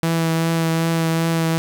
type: tone with vibrato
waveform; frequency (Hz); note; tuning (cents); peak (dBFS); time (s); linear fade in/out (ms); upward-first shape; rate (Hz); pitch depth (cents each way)
sawtooth; 164.2; E3; -6; -13; 0.03-1.58; 0; triangle; 2.6; 17
effects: 8-bit